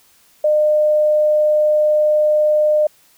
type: tone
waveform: sine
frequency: 606 Hz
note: D#5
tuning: 46 cents flat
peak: -11 dBFS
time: 0.44-2.87 s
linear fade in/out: 5 ms
effects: white hiss -53 dBFS RMS until 3.17 s